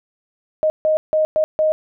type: tone bursts at uneven times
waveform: sine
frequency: 622.3 Hz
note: D#5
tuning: in tune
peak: -13 dBFS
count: 5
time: 0.63-0.7 / 0.85-0.97 / 1.13-1.25 / 1.36-1.44 / 1.59-1.72 s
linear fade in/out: 0 ms
effects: none